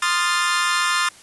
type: chord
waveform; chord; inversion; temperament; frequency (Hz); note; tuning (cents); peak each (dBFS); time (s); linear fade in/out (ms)
sawtooth; F dominant seventh; second; equal with one note detuned; 1046.5 / 1232.3 / 1396.9 / 1760; C6 / Eb6 / F6 / A6; 0 / -17 / 0 / 0; -20; 0.02-1.09; 5
effects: white hiss -46 dBFS RMS until 1.22 s + resampled to 24000 Hz